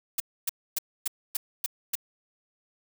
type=noise bursts; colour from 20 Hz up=blue; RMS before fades=-27 dBFS; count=7; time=0.18-1.954 s; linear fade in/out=5 ms; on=22 ms; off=270 ms; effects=none